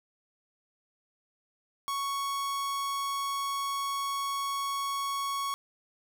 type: tone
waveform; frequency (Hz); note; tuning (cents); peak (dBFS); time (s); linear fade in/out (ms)
45% pulse; 1110; C#6; +2; -30; 1.88-5.54; 0
effects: none